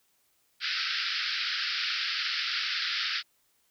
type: band-pass noise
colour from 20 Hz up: white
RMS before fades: -31 dBFS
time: 0.6-3.23 s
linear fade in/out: 50 ms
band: 1300 to 5200 Hz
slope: 96 dB/octave
effects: white hiss -70 dBFS RMS until 3.7 s